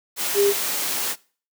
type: tone in noise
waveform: sine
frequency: 403.2 Hz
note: G4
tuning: 49 cents sharp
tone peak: -15 dBFS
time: 0.34-0.54 s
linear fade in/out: 50 ms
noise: white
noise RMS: -25 dBFS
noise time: 0.16-1.16 s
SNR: +7 dB
effects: noise-tail reverb RT60 0.4 s tail -22 dB re dry + high-pass 200 Hz 12 dB/octave